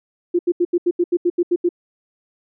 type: tone bursts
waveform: sine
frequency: 350 Hz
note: F4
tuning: 4 cents sharp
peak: -13 dBFS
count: 11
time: 0.34-1.691 s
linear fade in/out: 10 ms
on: 51 ms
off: 79 ms
effects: none